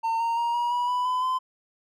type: tone with pitch steps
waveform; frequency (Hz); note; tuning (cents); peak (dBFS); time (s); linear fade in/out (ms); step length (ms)
triangle; 908 / 923.9 / 940 / 956.5 / 973.2 / 990.2 / 1007.5 / 1025.1; A#5 / A#5 / A#5 / A#5 / B5 / B5 / B5 / C6; -46 / -16 / +14 / +44 / -26 / +4 / +34 / -36; -21; 0.03-1.39; 20; 170
effects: none